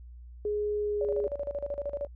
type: tone with pitch glide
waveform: sine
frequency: 417.3 to 412.5 Hz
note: G#4 to G#4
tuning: +8 to -12 cents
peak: -27 dBFS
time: 0.45-1.27 s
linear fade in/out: 2 ms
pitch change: -20 cents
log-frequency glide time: 0.78-1.13 s
type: tone with tremolo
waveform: sine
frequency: 572 Hz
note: D5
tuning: 46 cents flat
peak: -29 dBFS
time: 1.01-2.07 s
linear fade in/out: 2 ms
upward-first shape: square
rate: 13 Hz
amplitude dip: 80%
effects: added 60 Hz sine -44 dBFS peak until 2.15 s